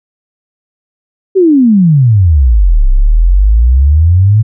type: exponential two-way sweep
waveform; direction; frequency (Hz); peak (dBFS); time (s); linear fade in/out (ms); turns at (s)
sine; down then up; 396.7 to 31.63 to 112.6; -3; 1.35-4.43; 20; 2.88
effects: none